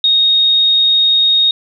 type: tone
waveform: sine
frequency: 3729 Hz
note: A#7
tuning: in tune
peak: -8 dBFS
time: 0.04-1.51 s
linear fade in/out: 2 ms
effects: none